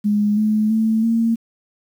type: tone with pitch steps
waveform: sine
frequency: 207.7 / 214.4 / 221.3 / 228.5 Hz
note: G#3 / A3 / A3 / A#3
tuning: 0 / -45 / +10 / -34 cents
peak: -14 dBFS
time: 0.04-1.36 s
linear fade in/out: 20 ms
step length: 330 ms
effects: 8-bit